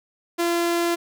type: tone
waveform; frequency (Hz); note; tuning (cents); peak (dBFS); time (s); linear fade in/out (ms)
sawtooth; 342.1; F4; -36; -16; 0.38-0.96; 20
effects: none